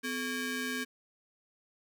sawtooth ring-modulated tone, 686 Hz, F5, 31 cents flat, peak -26 dBFS, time 0.03-0.85 s, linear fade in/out 20 ms, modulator 940 Hz, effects none

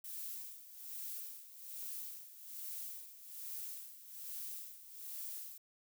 violet noise with tremolo, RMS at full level -44 dBFS, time 0.04-5.58 s, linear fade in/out 5 ms, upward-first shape sine, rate 1.2 Hz, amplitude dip 75%, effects none

